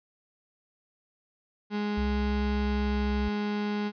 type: tone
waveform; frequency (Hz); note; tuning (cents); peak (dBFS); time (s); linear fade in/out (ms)
35% pulse; 207.7; G#3; 0; -26; 1.7-3.92; 50
type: tone with pitch glide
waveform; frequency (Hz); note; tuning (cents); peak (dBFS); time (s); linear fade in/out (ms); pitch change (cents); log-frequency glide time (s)
sine; 65.41 to 64.85; C2 to C2; 0 to -15; -28; 1.97-3.29; 10; -15; 2.59-2.84
effects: resampled to 11025 Hz